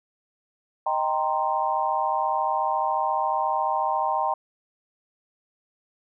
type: chord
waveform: sine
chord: C minor seventh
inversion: first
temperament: equal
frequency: 622.3 / 784 / 932.3 / 1046.5 Hz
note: Eb5 / G5 / Bb5 / C6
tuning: 0 / 0 / 0 / 0 cents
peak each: -30 / -26 / -26 / -28 dBFS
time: 0.86-4.34 s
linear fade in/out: 5 ms
effects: none